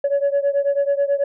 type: beating tone pair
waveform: sine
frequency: 560 / 569.2 Hz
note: C#5 / C#5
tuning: +18 / +46 cents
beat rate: 9.2 Hz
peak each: -17 / -19 dBFS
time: 0.04-1.24 s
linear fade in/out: 5 ms
effects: tanh soft clip ceiling -12 dBFS